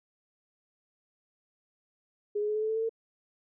sine tone with pitch steps, 414.1 / 419.4 / 424.8 / 430.2 / 435.7 / 441.3 / 446.9 / 452.6 Hz, G#4 / G#4 / G#4 / A4 / A4 / A4 / A4 / A4, -5 / +17 / +39 / -39 / -17 / +5 / +27 / +49 cents, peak -27 dBFS, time 2.35-2.894 s, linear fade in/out 10 ms, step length 68 ms, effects none

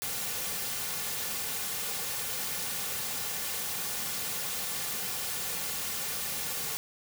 white noise with comb filter, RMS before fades -34 dBFS, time 0.02-6.77 s, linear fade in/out 0 ms, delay 3.1 ms, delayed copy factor -0.55, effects none

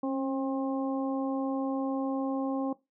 harmonic tone with a mistuned harmonic, 266.7 Hz, C4, 33 cents sharp, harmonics 1 / 2 / 3 / 4, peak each -29 / -35 / -39 / -41 dBFS, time 0.03-2.73 s, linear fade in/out 5 ms, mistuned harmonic 1, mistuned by +26 cents, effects noise-tail reverb RT60 0.2 s tail -18 dB re dry

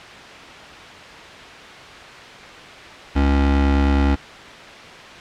square tone pair together, 69.5 / 278 Hz, C#2 / C#4, +5 / +5 cents, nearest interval 2 octaves, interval 2400 cents, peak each -16 / -21 dBFS, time 3.15-4.16 s, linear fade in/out 20 ms, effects white hiss -37 dBFS RMS until 5.2 s + low-pass 3000 Hz 12 dB/octave

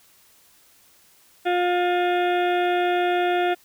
harmonic tone with a mistuned harmonic, 354.8 Hz, F4, 27 cents sharp, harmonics 1 / 2 / 4 / 5 / 6 / 7 / 8 / 9 / 10, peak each -22 / -22 / -30 / -34 / -37 / -36 / -40 / -39 / -41 dBFS, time 1.45-3.55 s, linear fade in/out 20 ms, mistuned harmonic 9, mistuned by +68 cents, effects white hiss -56 dBFS RMS until 3.64 s

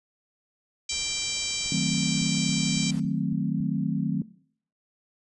harmonic tone, 784 Hz, G5, in tune, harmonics 3 / 4 / 5 / 6 / 7 / 8 / 9 / 10, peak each -36 / -36 / -36 / -36 / -36 / -36 / -36 / -36 dBFS, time 0.89-2.91 s, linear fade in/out 5 ms
pink noise, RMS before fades -46 dBFS, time 0.91-3 s, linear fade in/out 5 ms
click train, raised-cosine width 5 ms, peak -32 dBFS, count 8, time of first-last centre 1.66-3.604 s, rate 3.6 Hz
sine chord, D# diminished seventh, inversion none, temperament equal, 155.56 / 185 / 220 / 261.6 Hz, D#3 / F#3 / A3 / C4, 0 / 0 / 0 / 0 cents, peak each -29 / -28 / -31 / -31 dBFS, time 1.72-4.22 s, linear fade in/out 2 ms
effects noise-tail reverb RT60 0.6 s tail -20 dB re dry + resampled to 24000 Hz

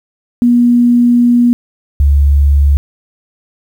sine tone pair in turn, 240.9 / 71 Hz, B3 / C#2, -43 / +42 cents, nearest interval octave + major sixth, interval 2115 cents, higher first, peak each -5 dBFS, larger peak neither, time 0.42-1.53 / 2-2.77 s, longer first, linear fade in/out 0 ms, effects 7-bit

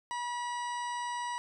harmonic tone with a mistuned harmonic, 968 Hz, B5, 35 cents flat, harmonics 1 / 2 / 3 / 4 / 5 / 6 / 8 / 9, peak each -34 / -42 / -48 / -51 / -54 / -52 / -52 / -55 dBFS, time 0.11-1.38 s, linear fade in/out 0 ms, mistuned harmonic 8, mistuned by +52 cents, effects none

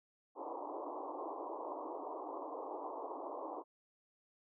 white band-pass noise, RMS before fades -44 dBFS, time 0.35-3.64 s, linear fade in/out 50 ms, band 280 to 1100 Hz, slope 96 dB/octave, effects none

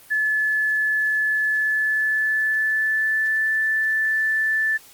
sine tone with pitch glide, 1725 to 1757.2 Hz, A6 to A6, -35 to -3 cents, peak -18 dBFS, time 0.1-4.78 s, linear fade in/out 20 ms, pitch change +32 cents, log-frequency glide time 1.49-3.5 s, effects white hiss -48 dBFS RMS until 4.93 s + Opus 32 kbps

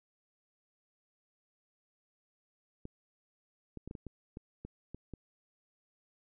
clicks, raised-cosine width 3 ms, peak -30 dBFS, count 10, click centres 2.854 / 3.773 / 3.876 / 3.911 / 3.952 / 4.067 / 4.371 / 4.65 / 4.946 / 5.137 s, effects none

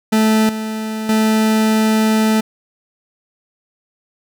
40% pulse tone with level steps, 218.6 Hz, A3, 11 cents flat, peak -10 / -20 / -11 dBFS, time 0.12-2.41 s, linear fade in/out 10 ms, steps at 0.49 / 1.09 s, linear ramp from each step 2 ms, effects none

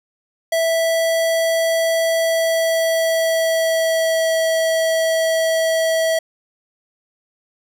square tone with pitch glide, 657 to 649.5 Hz, E5 to E5, -6 to -26 cents, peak -16 dBFS, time 0.52-6.19 s, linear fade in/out 5 ms, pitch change -20 cents, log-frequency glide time 2.16-4.41 s, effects none

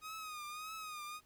sawtooth tone with vibrato, 1244.5 Hz, D#6, in tune, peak -40 dBFS, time 0.01-1.21 s, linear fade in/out 50 ms, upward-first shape triangle, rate 1.7 Hz, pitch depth 82 cents each way, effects pink hiss -70 dBFS RMS until 1.25 s

